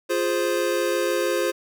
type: chord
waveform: square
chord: F minor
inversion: none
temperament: equal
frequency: 349.2 / 415.3 / 523.3 Hz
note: F4 / Ab4 / C5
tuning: 0 / 0 / 0 cents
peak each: -26 / -28 / -25 dBFS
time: 0.09-1.52 s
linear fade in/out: 20 ms
effects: none